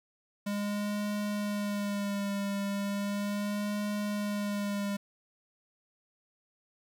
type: tone with vibrato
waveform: square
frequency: 203.5 Hz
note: G#3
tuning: 35 cents flat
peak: -31 dBFS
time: 0.46-4.97 s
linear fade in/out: 10 ms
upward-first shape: sine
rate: 0.36 Hz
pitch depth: 31 cents each way
effects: 10-bit